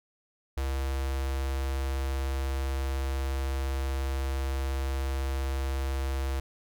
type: tone with notch filter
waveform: square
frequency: 67.1 Hz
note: C2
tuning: 44 cents sharp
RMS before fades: -30 dBFS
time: 0.57-6.4 s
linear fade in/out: 5 ms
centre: 190 Hz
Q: 1.3
effects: none